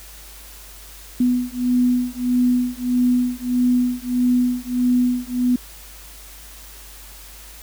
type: beating tone pair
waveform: sine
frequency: 246.9 / 248.5 Hz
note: B3 / B3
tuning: 0 / +11 cents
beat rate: 1.6 Hz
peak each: -19 / -19 dBFS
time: 1.2-5.56 s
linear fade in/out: 5 ms
effects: added 50 Hz sine -42 dBFS peak until 7.62 s + white hiss -42 dBFS RMS until 7.62 s